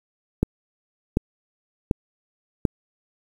click train, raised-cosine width 3 ms, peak -5 dBFS, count 4, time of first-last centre 0.43-2.652 s, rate 1.35 Hz, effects 7-bit

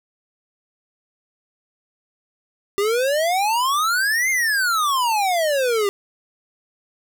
square exponential two-way sweep, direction up then down, 392 to 2142 to 392 Hz, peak -18 dBFS, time 2.78-5.89 s, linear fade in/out 0 ms, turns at 4.3 s, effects none

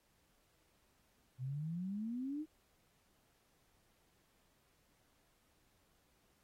sine exponential sweep, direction up, 123.47 to 317.8 Hz, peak -38 dBFS, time 1.38-2.46 s, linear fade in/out 50 ms, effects pink hiss -75 dBFS RMS until 6.43 s + AAC 48 kbps

